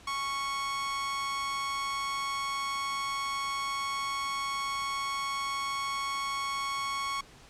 sawtooth tone with amplitude modulation, 1105 Hz, C#6, 6 cents flat, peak -25 dBFS, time 0.07-7.21 s, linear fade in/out 5 ms, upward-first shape sine, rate 273 Hz, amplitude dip 40%, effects pink hiss -54 dBFS RMS until 7.49 s + low-pass 8000 Hz 12 dB/octave

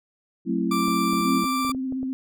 sine chord, F# half-diminished seventh, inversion none, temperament just, 185 / 222 / 266.4 / 333 Hz, F#3 / A3 / C4 / E4, 0 / +16 / +31 / +18 cents, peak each -27 dBFS, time 0.45-1.47 s, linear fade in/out 50 ms
40% pulse tone, 1174.7 Hz, D6, in tune, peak -23 dBFS, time 0.71-1.72 s, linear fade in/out 5 ms
clicks, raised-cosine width 2 ms, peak -25 dBFS, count 8, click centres 0.882 / 1.133 / 1.442 / 1.649 / 1.695 / 1.748 / 1.924 / 2.03 s
sine tone with vibrato, 261.6 Hz, C4, in tune, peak -25 dBFS, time 1.21-2.13 s, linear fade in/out 0 ms, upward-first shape triangle, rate 16 Hz, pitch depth 32 cents each way
effects none

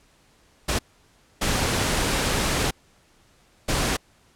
pink noise bursts at uneven times, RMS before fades -23 dBFS, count 3, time 0.68-0.79 / 1.41-2.71 / 3.68-3.97 s, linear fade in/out 10 ms, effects pink hiss -59 dBFS RMS until 4.35 s + low-pass 10000 Hz 12 dB/octave

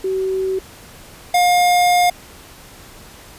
sine / square tone pair in turn, 379.5 / 711.5 Hz, F#4 / F5, +44 / +32 cents, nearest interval major seventh, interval 1088 cents, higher second, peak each -17 / -12 dBFS, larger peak second, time 0.04-0.59 / 1.34-2.1 s, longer second, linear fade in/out 5 ms, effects pink hiss -41 dBFS RMS until 3.38 s + resampled to 32000 Hz

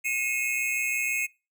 square tone cluster, 2164 / 2514 / 2640 Hz, C#7 / D#7 / E7, -42 / +17 / +2 cents, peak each -30 / -30 / -33 dBFS, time 0.04-1.27 s, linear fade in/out 20 ms, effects noise-tail reverb RT60 0.3 s tail -25 dB re dry

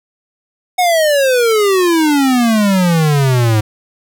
square exponential sweep, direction down, 740 to 105.3 Hz, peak -10 dBFS, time 0.78-3.61 s, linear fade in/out 10 ms, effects none

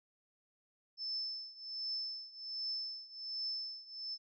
sine tone with tremolo, 5270 Hz, E8, 1 cent flat, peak -35 dBFS, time 0.97-4.18 s, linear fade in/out 50 ms, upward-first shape triangle, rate 1.3 Hz, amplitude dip 90%, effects none

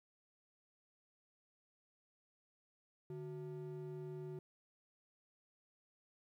triangle ring-modulated tone, 260 Hz, C4, 11 cents flat, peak -39 dBFS, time 3.1-4.39 s, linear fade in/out 2 ms, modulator 111 Hz, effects 13-bit

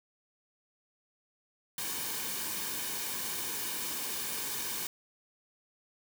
white noise with comb filter, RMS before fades -36 dBFS, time 1.78-4.87 s, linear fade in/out 2 ms, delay 1.5 ms, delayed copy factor -0.55, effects none

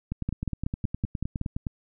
two click trains, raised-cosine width 5 ms, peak -17 / -15 dBFS, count 16 / 7, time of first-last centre 0.12-1.668 / 0.29-1.414 s, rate 9.69 / 5.34 Hz, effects none

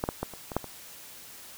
clicks, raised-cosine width 1 ms, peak -13 / -13 / -15 / -27 / -22 / -11 / -25 dBFS, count 7, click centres 0.039 / 0.089 / 0.23 / 0.337 / 0.518 / 0.566 / 0.643 s, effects white hiss -47 dBFS RMS until 1.57 s

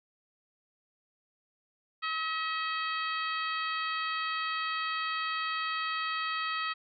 harmonic tone, 640 Hz, D#5, 49 cents sharp, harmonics 2 / 3 / 4 / 5 / 6 / 7, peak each -33 / -37 / -39 / -41 / -43 / -44 dBFS, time 2.02-6.74 s, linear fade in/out 20 ms, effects none

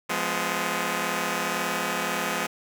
5% pulse chord, F diminished, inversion none, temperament just, 174.61 / 209.5 / 251.4 Hz, F3 / Ab3 / Cb4, 0 / +15 / +31 cents, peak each -19 dBFS, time 0.09-2.47 s, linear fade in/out 10 ms, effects none

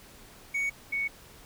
triangle / sine tone pair in turn, 2233 / 2223 Hz, C#7 / C#7, +12 / +4 cents, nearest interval unison, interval 8 cents, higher first, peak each -25 / -27 dBFS, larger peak first, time 0.54-0.7 / 0.92-1.08 s, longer neither, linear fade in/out 10 ms, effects pink hiss -52 dBFS RMS until 1.45 s

